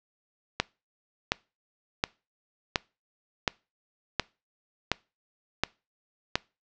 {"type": "click train", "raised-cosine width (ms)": 0.2, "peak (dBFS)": -5, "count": 9, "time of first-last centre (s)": [0.6, 6.355], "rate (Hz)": 1.39, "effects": ["noise-tail reverb RT60 0.3 s tail -24 dB re dry", "low-pass 5000 Hz 12 dB/octave"]}